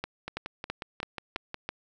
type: two click trains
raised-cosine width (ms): 0.3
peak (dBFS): -19 / -16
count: 8 / 6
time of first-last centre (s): 0.28-1.544 / 0.04-1.69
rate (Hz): 5.54 / 3.03
effects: none